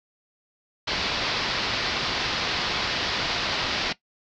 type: low-pass noise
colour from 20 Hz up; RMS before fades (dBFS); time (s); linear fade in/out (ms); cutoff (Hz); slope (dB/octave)
white; -27; 0.87-3.93; 10; 5000; 48
effects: noise-tail reverb RT60 0.1 s tail -17 dB re dry